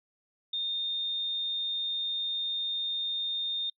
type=tone; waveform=sine; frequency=3647 Hz; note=A#7; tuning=39 cents flat; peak=-29 dBFS; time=0.53-3.7 s; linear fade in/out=5 ms; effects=noise-tail reverb RT60 0.1 s tail -24 dB re dry